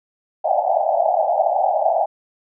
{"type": "band-pass noise", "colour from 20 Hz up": "pink", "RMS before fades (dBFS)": -18, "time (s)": [0.44, 2.06], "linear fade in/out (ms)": 10, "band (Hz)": [600, 820], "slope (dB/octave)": 96, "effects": []}